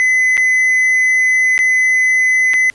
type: tone with dropouts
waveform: triangle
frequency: 2024 Hz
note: B6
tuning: 42 cents sharp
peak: -8 dBFS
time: 0-2.7 s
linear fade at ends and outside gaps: 0 ms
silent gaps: 0.37-0.377 / 1.579-1.59 / 2.535-2.54 s
effects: pink hiss -48 dBFS RMS until 2.74 s + resampled to 24000 Hz